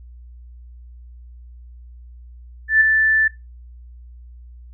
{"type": "tone with ADSR envelope", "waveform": "sine", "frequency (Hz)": 1760, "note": "A6", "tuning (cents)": 0, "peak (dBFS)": -8, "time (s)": [2.68, 3.28], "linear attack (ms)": 130, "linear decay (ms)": 5, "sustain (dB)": -5, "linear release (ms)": 8, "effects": ["noise-tail reverb RT60 0.2 s tail -19 dB re dry", "added 60 Hz sine -38 dBFS peak until 4.73 s"]}